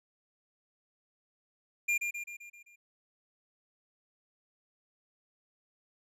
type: tone with echo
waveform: square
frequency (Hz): 2400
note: D7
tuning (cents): +37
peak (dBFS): -27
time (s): 1.88-1.98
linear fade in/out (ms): 10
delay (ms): 130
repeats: 6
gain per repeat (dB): -5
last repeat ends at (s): 2.76
effects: low-pass 11000 Hz 12 dB/octave